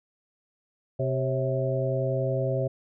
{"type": "harmonic tone with a mistuned harmonic", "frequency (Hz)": 130, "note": "C3", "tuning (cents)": -11, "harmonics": [1, 2, 3, 4, 5], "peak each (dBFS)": [-27, -39, -32, -29, -32], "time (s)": [0.99, 2.68], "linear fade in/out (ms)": 10, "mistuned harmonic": 4, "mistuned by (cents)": 63, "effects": []}